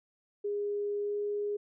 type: tone with pitch glide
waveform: sine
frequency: 410 to 412.4 Hz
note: G#4 to G#4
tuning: -22 to -12 cents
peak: -30 dBFS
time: 0.44-1.57 s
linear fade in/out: 10 ms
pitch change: +10 cents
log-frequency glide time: 1.01-1.16 s
effects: none